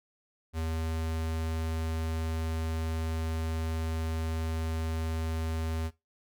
square tone, 80.7 Hz, E2, 36 cents flat, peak -31 dBFS, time 0.53-5.91 s, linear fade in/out 50 ms, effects noise-tail reverb RT60 0.2 s tail -18 dB re dry

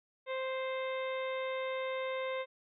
harmonic tone, 523.3 Hz, C5, in tune, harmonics 1 / 2 / 3 / 4 / 5 / 6 / 7, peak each -35 / -42 / -49 / -43 / -51 / -56 / -50 dBFS, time 0.26-2.46 s, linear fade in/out 50 ms, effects none

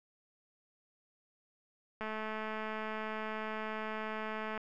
click train, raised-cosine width 0.5 ms, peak -25 dBFS, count 558, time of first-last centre 2.01-4.577 s, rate 217 Hz, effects none

